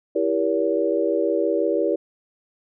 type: chord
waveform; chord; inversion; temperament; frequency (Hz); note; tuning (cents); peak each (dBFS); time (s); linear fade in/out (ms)
sine; E diminished seventh; none; just; 329.6 / 395.6 / 474.7 / 569.6; E4 / G4 / Bb4 / Db5; 0 / +16 / +31 / +47; -24; 0.15-1.96; 10
effects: none